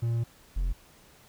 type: tone pair in turn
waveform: triangle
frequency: 116.54 / 43.65 Hz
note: A#2 / F1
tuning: 0 / 0 cents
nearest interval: octave + perfect fourth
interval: 1700 cents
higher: first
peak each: -23 dBFS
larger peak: neither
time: 0.02-0.24 / 0.56-0.73 s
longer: first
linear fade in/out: 10 ms
effects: pink hiss -57 dBFS RMS until 1.28 s